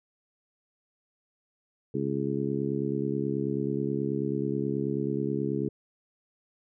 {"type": "harmonic tone", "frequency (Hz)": 69.3, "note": "C#2", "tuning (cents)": 0, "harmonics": [2, 3, 4, 5, 6], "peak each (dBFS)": [-33, -33, -33, -33, -33], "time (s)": [1.94, 5.69], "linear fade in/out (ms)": 5, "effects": []}